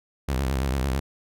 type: tone with vibrato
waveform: sawtooth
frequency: 66.5 Hz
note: C2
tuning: 29 cents sharp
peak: -19 dBFS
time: 0.28-1 s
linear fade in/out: 10 ms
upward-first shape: sine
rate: 9 Hz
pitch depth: 110 cents each way
effects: none